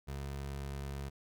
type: tone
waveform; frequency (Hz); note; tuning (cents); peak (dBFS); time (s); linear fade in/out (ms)
25% pulse; 69.3; C#2; 0; -35; 0.07-1.1; 20
effects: none